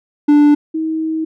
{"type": "tone pair in turn", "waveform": ["triangle", "sine"], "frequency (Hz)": [293.7, 318.3], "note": ["D4", "D#4"], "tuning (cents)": [0, 39], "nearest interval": "minor second", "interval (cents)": 139, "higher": "second", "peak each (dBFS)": [-4, -16], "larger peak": "first", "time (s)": [[0.28, 0.55], [0.74, 1.25]], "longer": "second", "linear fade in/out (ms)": 10, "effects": []}